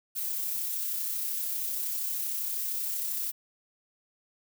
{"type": "noise with amplitude modulation", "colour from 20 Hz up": "violet", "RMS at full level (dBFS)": -31, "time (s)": [0.15, 3.32], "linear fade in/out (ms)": 20, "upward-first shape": "sine", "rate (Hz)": 32.8, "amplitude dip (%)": 25, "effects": []}